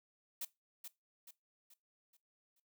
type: noise with echo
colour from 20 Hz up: blue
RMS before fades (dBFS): -41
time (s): 0.41-0.45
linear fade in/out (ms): 5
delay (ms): 430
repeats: 5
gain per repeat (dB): -7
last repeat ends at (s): 2.6
effects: noise-tail reverb RT60 0.2 s tail -19 dB re dry